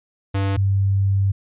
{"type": "tone pair in turn", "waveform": ["square", "sine"], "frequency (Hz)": [98, 98], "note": ["G2", "G2"], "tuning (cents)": [0, 0], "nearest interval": "unison", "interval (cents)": 0, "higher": "neither", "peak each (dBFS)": [-19, -15], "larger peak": "second", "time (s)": [[0.34, 0.57], [0.57, 1.32]], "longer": "second", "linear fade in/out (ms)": 10, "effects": ["resampled to 8000 Hz"]}